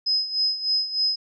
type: tone with tremolo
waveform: sine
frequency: 5070 Hz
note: D#8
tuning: 32 cents sharp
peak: -18 dBFS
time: 0.06-1.16 s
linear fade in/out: 10 ms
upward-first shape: sine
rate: 3.3 Hz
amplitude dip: 75%
effects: none